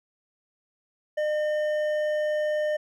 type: tone with hard clipping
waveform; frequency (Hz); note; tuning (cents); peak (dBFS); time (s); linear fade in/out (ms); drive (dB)
sine; 606; D#5; -46; -25; 1.17-2.77; 10; 7
effects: none

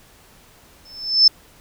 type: tone with exponential growth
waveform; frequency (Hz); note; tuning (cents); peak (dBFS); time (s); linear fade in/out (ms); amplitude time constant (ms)
sine; 5270; E8; -1; -5; 0.85-1.28; 5; 92
effects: pink hiss -50 dBFS RMS until 1.6 s

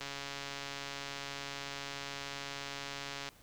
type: click train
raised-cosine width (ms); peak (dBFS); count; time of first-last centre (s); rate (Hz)
0.2; -23; 460; 0.01-3.289; 140
effects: pink hiss -61 dBFS RMS until 3.42 s

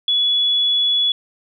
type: tone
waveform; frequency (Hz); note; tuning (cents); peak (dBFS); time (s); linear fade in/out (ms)
sine; 3400; G#7; +40; -14; 0.08-1.12; 2
effects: none

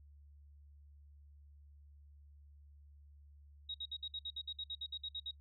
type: tone bursts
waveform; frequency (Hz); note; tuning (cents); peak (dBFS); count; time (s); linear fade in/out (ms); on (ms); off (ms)
sine; 3794; A#7; +30; -40; 15; 3.69-5.311; 5; 53; 59
effects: noise-tail reverb RT60 0.1 s tail -21 dB re dry + added 72 Hz sine -57 dBFS peak until 5.4 s

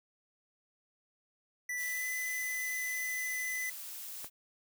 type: tone with pitch glide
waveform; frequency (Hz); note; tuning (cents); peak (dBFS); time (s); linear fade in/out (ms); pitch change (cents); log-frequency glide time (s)
square; 1975.5 to 2010; B6 to B6; 0 to +30; -35; 1.69-3.7; 5; +30; 1.81-2.06
type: noise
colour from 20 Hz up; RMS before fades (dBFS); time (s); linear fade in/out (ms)
blue; -44; 1.76-4.3; 50
type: click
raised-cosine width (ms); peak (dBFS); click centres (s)
0.5; -31; 4.245
effects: none

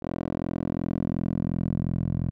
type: tone with band-pass filter sweep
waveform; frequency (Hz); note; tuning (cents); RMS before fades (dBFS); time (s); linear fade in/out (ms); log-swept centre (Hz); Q
10% pulse; 42.8; F1; -34; -28; 0.02-2.31; 10; 410 to 130; 1.2
effects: none

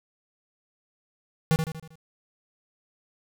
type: tone with echo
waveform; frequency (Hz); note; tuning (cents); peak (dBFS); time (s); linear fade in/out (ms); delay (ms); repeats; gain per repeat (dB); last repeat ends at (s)
square; 160.2; E3; -49; -19; 1.51-1.56; 0; 79; 5; -6; 1.955
effects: none

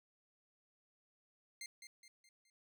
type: tone with echo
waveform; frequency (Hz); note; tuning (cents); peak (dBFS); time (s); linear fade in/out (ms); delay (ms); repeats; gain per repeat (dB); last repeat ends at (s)
15% pulse; 2100; C7; +6; -39; 1.61-1.66; 2; 210; 4; -7; 2.5
effects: none

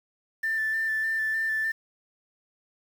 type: tone with vibrato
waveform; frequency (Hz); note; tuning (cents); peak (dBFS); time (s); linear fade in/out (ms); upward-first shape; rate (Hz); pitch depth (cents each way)
triangle; 1773; A6; +13; -21; 0.43-1.72; 10; square; 3.3; 13
effects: tanh soft clip ceiling -22 dBFS + 8-bit

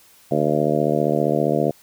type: harmonic tone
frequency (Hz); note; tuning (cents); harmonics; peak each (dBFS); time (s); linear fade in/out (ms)
75.1; D2; +39; 2 / 3 / 4 / 5 / 6 / 7 / 8 / 9; -25 / -25 / -25 / -25 / -25 / -25 / -25 / -25; 0.31-1.71; 5
effects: white hiss -52 dBFS RMS until 1.82 s

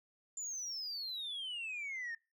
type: exponential sweep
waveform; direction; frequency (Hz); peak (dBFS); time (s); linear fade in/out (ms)
sine; down; 7210 to 1801; -37; 0.37-2.15; 5
effects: noise-tail reverb RT60 0.3 s tail -25 dB re dry + tanh soft clip ceiling -37 dBFS

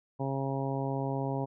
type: harmonic tone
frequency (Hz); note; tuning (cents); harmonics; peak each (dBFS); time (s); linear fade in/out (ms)
136; C#3; -33; 1 / 2 / 3 / 4 / 5 / 6 / 7; -33 / -36 / -38 / -39 / -40 / -41 / -41; 0.19-1.46; 20
effects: none

